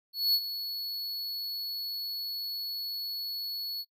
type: tone with ADSR envelope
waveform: square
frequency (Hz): 4394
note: C#8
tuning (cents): -16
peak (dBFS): -22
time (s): 0.13-3.85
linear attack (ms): 210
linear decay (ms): 56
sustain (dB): -12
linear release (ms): 47
effects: noise-tail reverb RT60 0.1 s tail -21 dB re dry

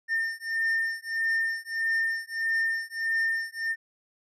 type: beating tone pair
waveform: triangle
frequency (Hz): 1810 / 1811.6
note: A6 / A#6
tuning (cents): +48 / -50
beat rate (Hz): 1.6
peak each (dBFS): -27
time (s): 0.08-3.76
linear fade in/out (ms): 50
effects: resampled to 32000 Hz

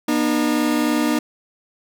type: tone pair together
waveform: 40% pulse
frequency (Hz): 240.4 / 303.7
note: B3 / D#4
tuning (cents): -46 / -42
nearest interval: major third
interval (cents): 404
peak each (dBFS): -20 / -18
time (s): 0.08-1.19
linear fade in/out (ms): 5
effects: none

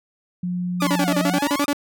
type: tone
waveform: sine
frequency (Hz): 178.6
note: F3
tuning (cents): +39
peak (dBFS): -22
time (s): 0.43-1.39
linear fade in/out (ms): 5
type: exponential two-way sweep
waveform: sawtooth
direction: down then up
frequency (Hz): 1244.5 to 580 to 1244.5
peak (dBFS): -22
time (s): 0.8-1.66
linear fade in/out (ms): 10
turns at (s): 1.17
type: tone bursts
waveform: sawtooth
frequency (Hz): 287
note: D4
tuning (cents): -40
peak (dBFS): -14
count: 11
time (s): 0.82-1.731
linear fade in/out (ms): 2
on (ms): 51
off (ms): 35
effects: none

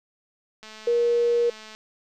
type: click train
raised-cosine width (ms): 0.2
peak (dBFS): -26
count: 244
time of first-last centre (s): 0.63-1.75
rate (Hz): 217
type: tone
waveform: sine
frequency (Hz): 474.2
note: A#4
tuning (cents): +30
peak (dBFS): -18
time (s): 0.87-1.5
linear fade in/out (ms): 5
effects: none

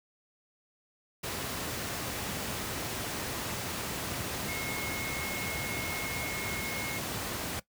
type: tone in noise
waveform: sine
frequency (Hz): 2166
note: C#7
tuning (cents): -41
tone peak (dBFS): -37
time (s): 4.48-6.99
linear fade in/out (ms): 10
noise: pink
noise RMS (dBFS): -35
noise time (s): 1.23-7.6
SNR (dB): -5
effects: noise-tail reverb RT60 0.1 s tail -18 dB re dry + high-pass 80 Hz 12 dB/octave

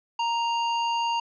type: tone with band-pass filter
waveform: square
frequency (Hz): 932.3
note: A#5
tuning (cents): 0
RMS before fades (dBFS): -26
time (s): 0.19-1.2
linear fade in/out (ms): 5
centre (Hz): 1900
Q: 0.73
effects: resampled to 16000 Hz

